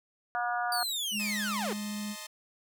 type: harmonic tone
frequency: 240.7 Hz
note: B3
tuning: 44 cents flat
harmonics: 3 / 4 / 5 / 6 / 7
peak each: -31 / -39 / -37 / -34 / -43 dBFS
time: 0.35-0.83 s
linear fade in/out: 0 ms
type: linear sweep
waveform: sawtooth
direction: down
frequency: 4684 to 352.5 Hz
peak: -28 dBFS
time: 0.72-1.73 s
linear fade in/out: 2 ms
type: tone with vibrato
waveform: sine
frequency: 207.9 Hz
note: G#3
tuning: 2 cents sharp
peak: -34 dBFS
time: 1.11-2.16 s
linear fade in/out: 50 ms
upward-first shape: sine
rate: 15 Hz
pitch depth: 8 cents each way
type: chord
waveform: 5% pulse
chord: A diminished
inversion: second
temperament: equal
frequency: 622.3 / 880 / 1046.5 Hz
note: Eb5 / A5 / C6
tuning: 0 / 0 / 0 cents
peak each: -33 dBFS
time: 1.19-2.27 s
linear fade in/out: 10 ms
effects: none